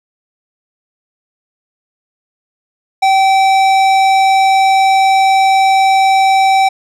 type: tone with tanh clipping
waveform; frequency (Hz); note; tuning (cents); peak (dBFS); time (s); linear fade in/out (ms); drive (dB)
sine; 772; G5; -27; -9; 3.02-6.69; 10; 16
effects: none